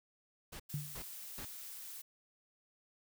pink noise bursts, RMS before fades -47 dBFS, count 3, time 0.52-1.454 s, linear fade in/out 10 ms, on 78 ms, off 350 ms
blue noise, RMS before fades -48 dBFS, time 0.69-2.02 s, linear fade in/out 10 ms
sine tone with exponential decay, 146.83 Hz, D3, in tune, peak -33 dBFS, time 0.74-1.04 s, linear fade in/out 2 ms, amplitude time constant 65 ms
effects none

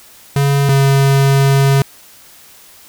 square tone pair in turn, 140.1 / 137.45 Hz, C#3 / C#3, +19 / -14 cents, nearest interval unison, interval 33 cents, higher first, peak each -11 / -9 dBFS, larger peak second, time 0.36-0.69 / 0.69-1.82 s, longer second, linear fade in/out 2 ms, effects white hiss -42 dBFS RMS until 2.88 s

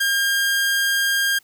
sawtooth tone, 1610 Hz, G6, 46 cents sharp, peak -14 dBFS, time 0-1.39 s, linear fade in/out 10 ms, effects white hiss -57 dBFS RMS until 1.43 s

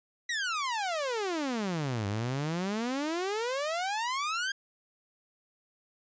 sawtooth exponential two-way sweep, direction down then up, 1975.5 to 98 to 1629 Hz, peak -26 dBFS, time 0.29-4.52 s, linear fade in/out 5 ms, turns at 2.07 s, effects resampled to 16000 Hz

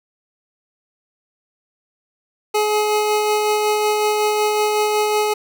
25% pulse tone with tremolo, 422.9 Hz, G#4, 31 cents sharp, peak -11 dBFS, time 2.54-5.34 s, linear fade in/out 10 ms, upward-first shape sine, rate 5.4 Hz, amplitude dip 25%, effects none

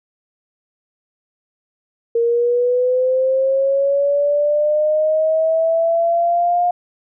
sine linear sweep, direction up, 463 to 711 Hz, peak -13 dBFS, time 2.15-6.71 s, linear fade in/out 5 ms, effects none

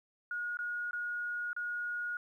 sine tone with dropouts, 1442 Hz, F#6, 45 cents flat, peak -34 dBFS, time 0.31-2.17 s, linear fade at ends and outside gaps 2 ms, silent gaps 0.571-0.589 / 0.91-0.931 / 1.531-1.564 s, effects 12-bit

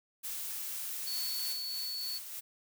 blue noise, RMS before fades -39 dBFS, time 0.23-1.54 s, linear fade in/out 20 ms
sine tone, 4435 Hz, C#8, in tune, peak -36 dBFS, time 1.06-2.19 s, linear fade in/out 20 ms
blue noise with tremolo, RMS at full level -41 dBFS, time 1.12-2.41 s, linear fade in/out 20 ms, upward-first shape sine, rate 3.3 Hz, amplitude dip 40%
effects none

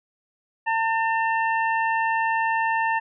harmonic tone, 900 Hz, A5, 39 cents sharp, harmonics 1 / 2 / 3, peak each -22 / -25 / -31 dBFS, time 0.66-3 s, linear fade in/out 20 ms, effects none

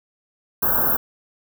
white band-stop noise, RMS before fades -19 dBFS, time 0.62-0.97 s, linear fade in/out 10 ms, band 1600 to 12000 Hz, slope 96 dB/octave, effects none

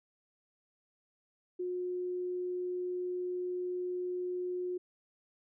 sine tone, 360.7 Hz, F#4, 44 cents flat, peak -33 dBFS, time 1.59-4.78 s, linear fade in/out 10 ms, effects none

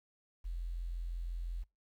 sine tone with quantisation, 42.88 Hz, F1, 31 cents flat, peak -36 dBFS, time 0.44-1.64 s, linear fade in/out 20 ms, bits 11, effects noise-tail reverb RT60 0.2 s tail -24 dB re dry

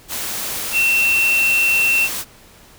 sine tone in noise, 2700 Hz, E7, 41 cents sharp, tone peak -13 dBFS, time 0.72-2.09 s, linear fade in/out 50 ms, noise white, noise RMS -25 dBFS, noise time 0.08-2.25 s, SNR +9 dB, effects pink hiss -46 dBFS RMS until 2.78 s

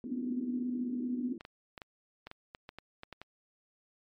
pink band-pass noise, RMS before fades -42 dBFS, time 0.04-1.38 s, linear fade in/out 2 ms, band 240 to 330 Hz, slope 48 dB/octave
sine tone with tremolo, 247.6 Hz, B3, 5 cents sharp, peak -30 dBFS, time 0.11-1.33 s, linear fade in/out 10 ms, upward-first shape triangle, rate 16 Hz, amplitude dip 45%
clicks, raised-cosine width 0.3 ms, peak -28 dBFS, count 12, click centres 1.409 / 1.451 / 1.778 / 1.818 / 2.27 / 2.314 / 2.549 / 2.691 / 2.786 / 3.034 / 3.127 / 3.216 s
effects MP3 64 kbps

